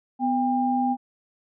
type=tone pair together; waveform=sine; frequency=250.2 / 800 Hz; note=B3 / G5; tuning=+23 / +35 cents; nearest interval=octave + minor sixth; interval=2012 cents; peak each=-23 dBFS; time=0.19-0.97 s; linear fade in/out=50 ms; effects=none